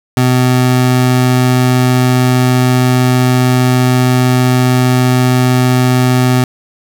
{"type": "tone", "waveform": "25% pulse", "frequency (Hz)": 126.4, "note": "B2", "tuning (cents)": 41, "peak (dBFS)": -4, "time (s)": [0.17, 6.44], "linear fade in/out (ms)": 2, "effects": ["7-bit"]}